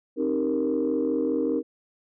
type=chord; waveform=sine; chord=C minor seventh; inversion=none; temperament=equal with one note detuned; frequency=266.2 / 311.1 / 392 / 466.2 Hz; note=C4 / Eb4 / G4 / Bb4; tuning=+30 / 0 / 0 / 0 cents; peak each=-27 / -26 / -31 / -26 dBFS; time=0.16-1.63 s; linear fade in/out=50 ms; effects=tanh soft clip ceiling -15 dBFS